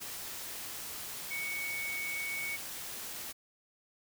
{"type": "tone in noise", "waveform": "sine", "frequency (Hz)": 2230, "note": "C#7", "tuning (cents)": 10, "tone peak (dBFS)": -35, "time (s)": [1.3, 2.57], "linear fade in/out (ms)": 20, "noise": "white", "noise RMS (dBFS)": -42, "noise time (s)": [0, 3.33], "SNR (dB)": 4, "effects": []}